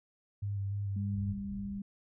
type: tone with vibrato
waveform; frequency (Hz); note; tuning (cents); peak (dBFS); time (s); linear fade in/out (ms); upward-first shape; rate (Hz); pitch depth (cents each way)
sine; 100; G2; +35; -32; 0.42-1.33; 10; square; 3.4; 21
type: tone with pitch glide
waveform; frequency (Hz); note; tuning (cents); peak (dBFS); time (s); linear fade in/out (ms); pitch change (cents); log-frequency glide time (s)
sine; 200.5 to 199.12; G3 to G3; +39 to +27; -36; 0.96-1.82; 5; -12; 1.16-1.34
type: low-pass noise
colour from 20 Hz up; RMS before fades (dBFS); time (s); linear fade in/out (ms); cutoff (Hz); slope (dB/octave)
white; -46; 1.12-1.79; 10; 130; 96
effects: none